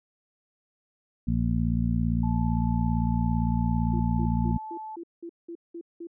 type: harmonic tone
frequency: 57.7 Hz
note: A#1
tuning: 17 cents flat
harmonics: 1 / 2 / 3 / 4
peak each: -28 / -28 / -28 / -28 dBFS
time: 1.27-4.58 s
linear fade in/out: 10 ms
type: tone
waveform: sine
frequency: 870 Hz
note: A5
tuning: 20 cents flat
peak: -35 dBFS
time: 2.23-4.96 s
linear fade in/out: 5 ms
type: tone bursts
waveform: sine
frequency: 338.8 Hz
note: E4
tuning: 48 cents sharp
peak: -35 dBFS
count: 9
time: 3.93-6.071 s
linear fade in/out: 5 ms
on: 69 ms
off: 190 ms
effects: none